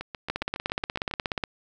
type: two click trains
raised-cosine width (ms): 0.3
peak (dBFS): -11 / -18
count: 20 / 9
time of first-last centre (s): 0.3-1.438 / 0.01-1.112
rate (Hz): 16.7 / 7.26
effects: none